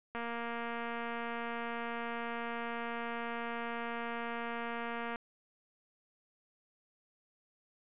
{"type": "click train", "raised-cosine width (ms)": 0.5, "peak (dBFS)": -25, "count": 1173, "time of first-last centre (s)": [0.15, 5.159], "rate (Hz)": 234, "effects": ["resampled to 8000 Hz"]}